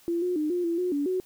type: tone with pitch steps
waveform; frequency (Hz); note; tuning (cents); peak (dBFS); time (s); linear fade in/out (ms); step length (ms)
sine; 340.5 / 359.8 / 304.3 / 354.4 / 337.2 / 361.3 / 286.5 / 370.2; F4 / F#4 / D#4 / F4 / E4 / F#4 / D4 / F#4; -44 / -48 / -38 / +25 / +39 / -41 / -43 / +1; -24; 0.08-1.2; 0; 140
effects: white hiss -57 dBFS RMS until 1.25 s